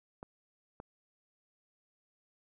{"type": "clicks", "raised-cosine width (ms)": 1, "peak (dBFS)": -30, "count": 2, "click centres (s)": [0.229, 0.801], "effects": []}